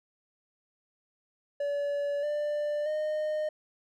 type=tone with pitch steps; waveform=triangle; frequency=573 / 592 / 613 Hz; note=D5 / D5 / D#5; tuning=-43 / +14 / -26 cents; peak=-26 dBFS; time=1.6-3.49 s; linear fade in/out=5 ms; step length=630 ms; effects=none